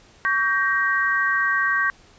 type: chord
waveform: sine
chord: G diminished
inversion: second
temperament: just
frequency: 1128.9 / 1568 / 1881.6 Hz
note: Db6 / G6 / Bb6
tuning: +31 / 0 / +16 cents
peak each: -24 / -21 / -23 dBFS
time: 0.25-1.9 s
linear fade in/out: 0 ms
effects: pink hiss -52 dBFS RMS until 2.18 s + resampled to 16000 Hz